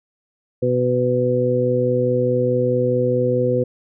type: harmonic tone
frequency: 124.7 Hz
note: B2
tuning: 17 cents sharp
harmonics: 1 / 2 / 3 / 4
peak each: -22 / -24 / -23 / -18 dBFS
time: 0.62-3.64 s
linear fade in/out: 10 ms
effects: none